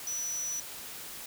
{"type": "tone in noise", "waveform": "sine", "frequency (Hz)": 5920, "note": "F#8", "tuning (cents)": 0, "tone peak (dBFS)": -32, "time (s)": [0.07, 0.6], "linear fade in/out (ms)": 2, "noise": "white", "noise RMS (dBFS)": -43, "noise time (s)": [0, 1.26], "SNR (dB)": 8, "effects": []}